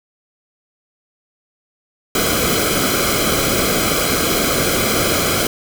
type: noise with comb filter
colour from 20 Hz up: pink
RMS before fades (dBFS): -17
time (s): 2.15-5.47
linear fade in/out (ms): 2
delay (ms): 1.1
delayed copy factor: -0.75
effects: none